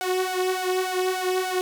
sawtooth tone with flanger, 370 Hz, F#4, in tune, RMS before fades -25 dBFS, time 0.01-1.61 s, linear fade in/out 0 ms, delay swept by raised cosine 1.3 to 3.1 ms, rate 3.4 Hz, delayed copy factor +0.7, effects none

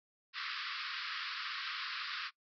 pink band-pass noise, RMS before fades -41 dBFS, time 0.33-2.31 s, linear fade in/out 50 ms, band 1100 to 5100 Hz, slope 96 dB/octave, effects noise-tail reverb RT60 0.1 s tail -20 dB re dry

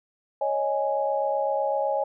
sine chord, C# suspended second, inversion none, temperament equal, 554.4 / 622.3 / 830.6 Hz, C#5 / D#5 / G#5, 0 / 0 / 0 cents, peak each -26 / -28 / -27 dBFS, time 0.41-2.04 s, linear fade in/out 5 ms, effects none

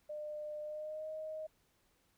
sine tone with pitch glide, 602 to 625.4 Hz, D5 to D#5, +43 to +9 cents, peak -40 dBFS, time 0.09-1.47 s, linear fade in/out 10 ms, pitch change +66 cents, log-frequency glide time 0.62-1.09 s, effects pink hiss -74 dBFS RMS until 2.17 s

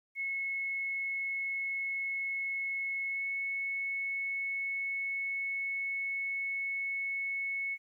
sine tone with pitch glide, 2188 to 2202 Hz, C#7 to C#7, -23 to -12 cents, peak -32 dBFS, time 0.15-7.78 s, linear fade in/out 50 ms, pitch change +11 cents, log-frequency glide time 3.09-3.23 s, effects 12-bit

